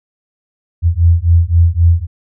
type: beating tone pair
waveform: sine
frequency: 83 / 86.8 Hz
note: E2 / F2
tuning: +12 / -10 cents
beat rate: 3.8 Hz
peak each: -10 dBFS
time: 0.82-2.07 s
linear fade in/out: 50 ms
effects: none